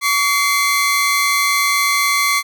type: tone pair together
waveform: sawtooth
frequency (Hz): 1136.3 / 2084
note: C#6 / C7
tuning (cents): +43 / -7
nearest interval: major seventh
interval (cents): 1050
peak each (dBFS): -13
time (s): 0.01-2.43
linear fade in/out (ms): 50
effects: none